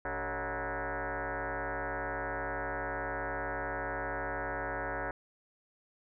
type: tone with frequency modulation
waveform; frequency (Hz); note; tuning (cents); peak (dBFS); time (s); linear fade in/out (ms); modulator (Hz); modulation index
sine; 456.4; A#4; -37; -33; 0.05-5.11; 2; 169; 7.8
effects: none